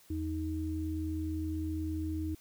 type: tone pair together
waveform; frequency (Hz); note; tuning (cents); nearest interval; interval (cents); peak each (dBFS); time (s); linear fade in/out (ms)
sine; 82.3 / 313.8; E2 / D#4; -2 / +15; octave + major seventh; 2317; -35 / -35; 0.1-2.35; 5
effects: white hiss -61 dBFS RMS until 2.4 s